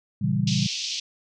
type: chord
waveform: sine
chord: A# diminished seventh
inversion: none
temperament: equal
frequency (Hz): 116.54 / 138.59 / 164.81 / 196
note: A#2 / C#3 / E3 / G3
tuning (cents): 0 / 0 / 0 / 0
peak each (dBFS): -27 / -26 / -27 / -25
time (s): 0.21-0.67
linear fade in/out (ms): 10
type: band-pass noise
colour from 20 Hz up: white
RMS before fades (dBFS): -30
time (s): 0.47-1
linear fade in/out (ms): 5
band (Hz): 2600 to 6000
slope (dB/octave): 48
effects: none